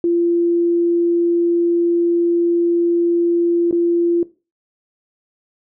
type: tone with dropouts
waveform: sine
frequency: 342.9 Hz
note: F4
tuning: 32 cents flat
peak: -13 dBFS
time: 0.04-4.23 s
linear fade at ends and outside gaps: 2 ms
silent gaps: 3.711-3.726 s
effects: noise-tail reverb RT60 0.3 s tail -18 dB re dry